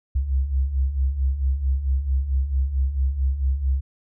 sine beating tone pair, 63.8 / 68.3 Hz, C2 / C#2, -43 / -25 cents, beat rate 4.5 Hz, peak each -26 / -20 dBFS, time 0.15-3.81 s, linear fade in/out 10 ms, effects none

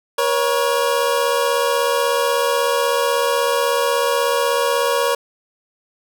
25% pulse tone pair together, 478.1 / 554.4 Hz, A#4 / C#5, +44 / 0 cents, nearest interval minor third, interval 256 cents, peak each -15 dBFS, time 0.18-5.15 s, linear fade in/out 5 ms, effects none

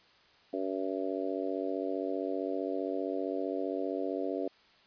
harmonic tone, 95.3 Hz, G2, 48 cents flat, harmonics 3 / 4 / 5 / 6 / 7, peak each -36 / -37 / -38 / -39 / -39 dBFS, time 0.53-4.48 s, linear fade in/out 5 ms, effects white hiss -62 dBFS RMS until 4.86 s + resampled to 11025 Hz

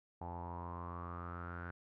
sawtooth tone with low-pass filter sweep, 86.8 Hz, F2, 10 cents flat, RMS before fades -45 dBFS, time 0.21-1.71 s, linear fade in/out 5 ms, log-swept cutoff 840 to 1500 Hz, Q 8.5, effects none

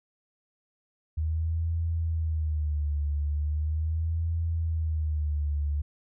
sine tone with vibrato, 77.78 Hz, D#2, in tune, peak -25 dBFS, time 1.17-5.82 s, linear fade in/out 10 ms, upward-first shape sine, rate 0.39 Hz, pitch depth 110 cents each way, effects none

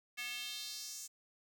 square tone with high-pass filter sweep, 242.9 Hz, B3, 29 cents flat, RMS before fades -44 dBFS, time 0.17-1.08 s, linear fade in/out 20 ms, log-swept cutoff 2200 to 7100 Hz, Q 2.6, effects 11-bit

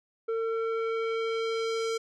square tone with low-pass filter sweep, 452 Hz, A4, 47 cents sharp, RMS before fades -30 dBFS, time 0.28-1.98 s, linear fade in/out 10 ms, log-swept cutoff 1000 to 6800 Hz, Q 1.2, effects none

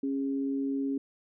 sine tone pair together, 274.3 / 410.1 Hz, C#4 / G#4, -18 / -22 cents, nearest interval perfect fifth, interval 696 cents, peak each -28 / -38 dBFS, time 0.03-0.98 s, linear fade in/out 5 ms, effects none

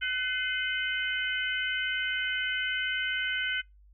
harmonic tone with a mistuned harmonic, 504 Hz, B4, 35 cents sharp, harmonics 3 / 4 / 5 / 6, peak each -31 / -34 / -39 / -33 dBFS, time 0.01-3.62 s, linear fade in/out 20 ms, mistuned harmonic 4, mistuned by +60 cents, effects noise-tail reverb RT60 0.2 s tail -26 dB re dry + added 50 Hz sine -54 dBFS peak until 3.93 s

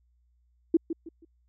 sine tone with echo, 329.6 Hz, E4, in tune, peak -16 dBFS, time 0.74-0.77 s, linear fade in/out 5 ms, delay 160 ms, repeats 3, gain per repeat -11 dB, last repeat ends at 1.25 s, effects added 60 Hz sine -64 dBFS peak until 1.48 s

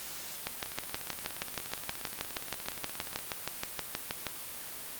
two click trains, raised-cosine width 0.2 ms, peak -23 / -14 dBFS, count 44 / 25, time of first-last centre 0.66-3.189 / 0.47-4.267 s, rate 17 / 6.32 Hz, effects white hiss -42 dBFS RMS until 4.99 s + Opus 48 kbps

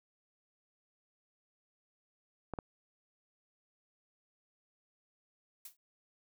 clicks, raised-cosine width 1 ms, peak -24 dBFS, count 2, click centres 2.537 / 2.588 s
blue noise with exponential decay, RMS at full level -43 dBFS, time 5.65-5.77 s, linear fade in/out 5 ms, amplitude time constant 26 ms
effects none

